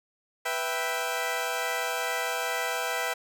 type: chord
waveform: 15% pulse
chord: E minor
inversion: second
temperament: equal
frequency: 493.9 / 659.3 / 784 Hz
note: B4 / E5 / G5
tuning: 0 / 0 / 0 cents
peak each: -26 dBFS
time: 0.45-3.14 s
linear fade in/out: 10 ms
effects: none